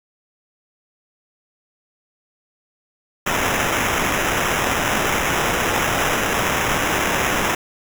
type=noise with sample-and-hold; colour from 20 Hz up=white; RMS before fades=-20 dBFS; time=3.26-7.55 s; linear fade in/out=5 ms; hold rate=4410 Hz; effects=none